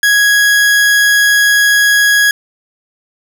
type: tone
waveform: 40% pulse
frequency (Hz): 1661.2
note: G#6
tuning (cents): 0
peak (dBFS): -6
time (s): 0.03-2.31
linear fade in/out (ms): 2
effects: none